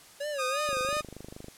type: tone with vibrato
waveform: square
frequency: 554.4 Hz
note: C#5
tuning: in tune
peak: -32 dBFS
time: 0.2-1.01 s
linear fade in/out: 10 ms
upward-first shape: sine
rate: 2.9 Hz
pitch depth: 140 cents each way
type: tone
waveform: sawtooth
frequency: 1234 Hz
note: D#6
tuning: 15 cents flat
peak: -26 dBFS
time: 0.38-1.02 s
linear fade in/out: 20 ms
type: click train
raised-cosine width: 2 ms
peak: -29 dBFS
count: 21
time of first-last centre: 0.69-1.484 s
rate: 25.2 Hz
effects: white hiss -53 dBFS RMS until 1.57 s + low-pass 11000 Hz 12 dB/octave